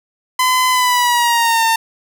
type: tone with pitch glide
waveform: sawtooth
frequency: 1017 to 906 Hz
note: C6 to A#5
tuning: -50 to -50 cents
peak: -8 dBFS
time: 0.39-1.76 s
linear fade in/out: 5 ms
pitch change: -200 cents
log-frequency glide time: 0.69-1.64 s
effects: none